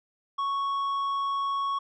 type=tone with tanh clipping; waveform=sine; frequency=1108.7 Hz; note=C#6; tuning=in tune; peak=-27 dBFS; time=0.38-1.79 s; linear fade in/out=10 ms; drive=6 dB; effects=none